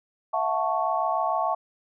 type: chord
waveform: sine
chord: F# minor seventh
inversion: third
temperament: equal with one note detuned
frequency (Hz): 659.3 / 726 / 880 / 1108.7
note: E5 / F#5 / A5 / C#6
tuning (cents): 0 / -33 / 0 / 0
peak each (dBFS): -28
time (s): 0.33-1.55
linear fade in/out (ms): 10
effects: none